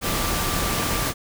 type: tone in noise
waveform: sine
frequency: 1176 Hz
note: D6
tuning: 2 cents sharp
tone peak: -32 dBFS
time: 0.01-1.14 s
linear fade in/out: 50 ms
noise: pink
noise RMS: -24 dBFS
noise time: 0.01-1.14 s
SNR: -11 dB
effects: none